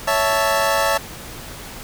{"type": "chord", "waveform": "25% pulse", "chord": "A major", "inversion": "first", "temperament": "equal with one note detuned", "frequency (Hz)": [558.9, 659.3, 880], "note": ["C#5", "E5", "A5"], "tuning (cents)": [14, 0, 0], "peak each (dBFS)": -17, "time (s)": [0.07, 0.98], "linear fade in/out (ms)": 10, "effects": ["pink hiss -35 dBFS RMS until 1.83 s"]}